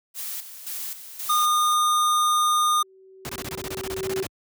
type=noise with tremolo; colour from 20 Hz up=blue; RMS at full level=-32 dBFS; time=0.14-1.75 s; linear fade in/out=50 ms; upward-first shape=square; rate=1.9 Hz; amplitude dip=65%
type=tone; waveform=square; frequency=1220 Hz; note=D#6; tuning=34 cents flat; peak=-19 dBFS; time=1.29-2.83 s; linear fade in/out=10 ms
type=tone with exponential growth; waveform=sine; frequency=380.7 Hz; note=F#4; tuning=49 cents sharp; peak=-23 dBFS; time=2.34-4.23 s; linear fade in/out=5 ms; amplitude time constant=410 ms
type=noise bursts; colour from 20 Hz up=pink; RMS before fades=-32 dBFS; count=16; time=3.25-4.267 s; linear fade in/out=0 ms; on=42 ms; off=23 ms
effects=high-pass 60 Hz 12 dB/octave